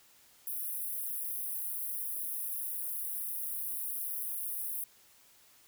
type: high-pass noise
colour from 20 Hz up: white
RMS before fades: -37 dBFS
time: 0.47-4.84 s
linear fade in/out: 2 ms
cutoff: 9600 Hz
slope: 96 dB/octave
effects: white hiss -62 dBFS RMS until 5.67 s